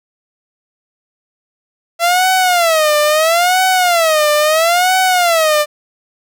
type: tone with vibrato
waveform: sawtooth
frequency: 669 Hz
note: E5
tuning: 25 cents sharp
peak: -6 dBFS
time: 1.99-5.66 s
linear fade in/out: 50 ms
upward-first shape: sine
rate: 0.75 Hz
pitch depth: 200 cents each way
effects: none